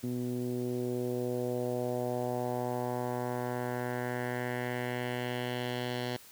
10% pulse tone with low-pass filter sweep, 123.47 Hz, B2, in tune, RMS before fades -34 dBFS, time 0.03-6.17 s, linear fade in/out 10 ms, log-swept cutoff 270 to 4100 Hz, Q 2, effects white hiss -54 dBFS RMS until 6.31 s

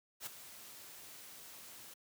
white noise with ADSR envelope, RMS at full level -41 dBFS, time 0.2-1.94 s, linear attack 66 ms, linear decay 9 ms, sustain -12 dB, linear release 8 ms, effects high-pass 80 Hz 12 dB/octave

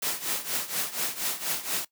white noise with tremolo, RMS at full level -27 dBFS, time 0.02-1.85 s, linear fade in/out 5 ms, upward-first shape triangle, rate 4.2 Hz, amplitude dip 85%, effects noise-tail reverb RT60 0.1 s tail -18 dB re dry + high-pass 150 Hz 12 dB/octave

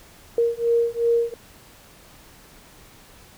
sine beating tone pair, 466.2 / 468.9 Hz, A#4 / A#4, 0 / +10 cents, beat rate 2.7 Hz, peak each -21 dBFS, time 0.38-1.34 s, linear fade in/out 2 ms, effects pink hiss -49 dBFS RMS until 3.37 s

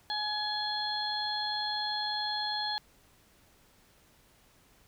harmonic tone, 843 Hz, G#5, 26 cents sharp, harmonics 1 / 2 / 4 / 5, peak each -35 / -39 / -38 / -34 dBFS, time 0.1-2.78 s, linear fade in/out 0 ms, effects pink hiss -63 dBFS RMS until 4.87 s

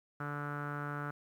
sawtooth tone with low-pass filter, 145.6 Hz, D3, 15 cents flat, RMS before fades -39 dBFS, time 0.2-1.11 s, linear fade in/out 5 ms, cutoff 1400 Hz, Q 6.9, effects 11-bit

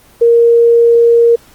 sine tone, 467.7 Hz, A#4, 6 cents sharp, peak -4 dBFS, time 0.21-1.36 s, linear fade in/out 10 ms, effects pink hiss -44 dBFS RMS until 1.54 s + Opus 24 kbps

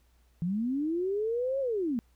sine linear two-way sweep, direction up then down, 162.9 to 554.4 to 218.4 Hz, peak -27 dBFS, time 0.42-1.99 s, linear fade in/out 0 ms, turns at 1.6 s, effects added 60 Hz sine -62 dBFS peak until 2.15 s + pink hiss -71 dBFS RMS until 2.15 s

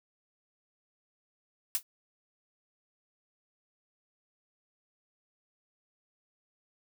blue noise with exponential decay, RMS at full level -24 dBFS, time 1.75-1.83 s, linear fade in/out 0 ms, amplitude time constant 16 ms, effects none

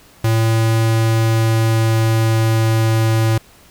square tone with pitch glide, 112.6 to 111.89 Hz, A2 to A2, +40 to +29 cents, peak -13 dBFS, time 0.24-3.38 s, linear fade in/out 5 ms, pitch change -11 cents, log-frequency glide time 0.97-3.04 s, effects pink hiss -47 dBFS RMS until 3.7 s

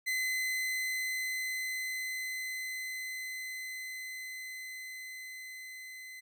40% pulse tone with level ramp, 2037 Hz, C7, 47 cents flat, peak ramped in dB -29 to -44 dBFS, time 0.06-6.21 s, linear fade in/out 20 ms, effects none

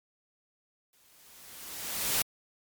white noise with exponential growth, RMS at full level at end -26 dBFS, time 0.93-2.22 s, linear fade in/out 2 ms, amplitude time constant 280 ms, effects MP3 96 kbps

